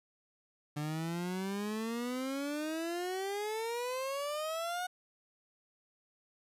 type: exponential sweep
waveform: 30% pulse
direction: up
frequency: 146.83 to 736 Hz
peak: -32 dBFS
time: 0.76-4.87 s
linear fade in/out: 10 ms
effects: resampled to 32000 Hz + 12-bit